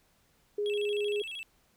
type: tone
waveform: sine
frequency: 413.4 Hz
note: G#4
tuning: 8 cents flat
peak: -28 dBFS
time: 0.58-1.22 s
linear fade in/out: 5 ms
type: tone with vibrato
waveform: triangle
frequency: 2960 Hz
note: F#7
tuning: in tune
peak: -36 dBFS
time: 0.66-1.43 s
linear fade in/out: 0 ms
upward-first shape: square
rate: 13 Hz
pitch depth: 190 cents each way
effects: pink hiss -68 dBFS RMS until 1.76 s